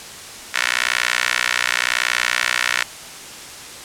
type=tone with high-pass filter; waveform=15% pulse; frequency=60.9 Hz; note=B1; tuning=24 cents flat; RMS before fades=-20 dBFS; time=0.54-2.83 s; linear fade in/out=5 ms; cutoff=1800 Hz; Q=1.9; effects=white hiss -35 dBFS RMS until 3.84 s + low-pass 9000 Hz 12 dB/octave